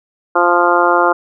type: harmonic tone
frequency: 174.61 Hz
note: F3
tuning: in tune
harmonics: 2 / 3 / 4 / 5 / 6 / 7 / 8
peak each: -17 / -17 / -17 / -17 / -17 / -17 / -17 dBFS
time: 0.35-1.13 s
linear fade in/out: 10 ms
effects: none